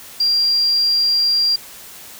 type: tone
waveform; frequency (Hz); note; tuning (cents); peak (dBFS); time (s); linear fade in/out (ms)
sine; 4764; D8; +24; -13; 0.2-1.56; 5
effects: white hiss -38 dBFS RMS until 2.19 s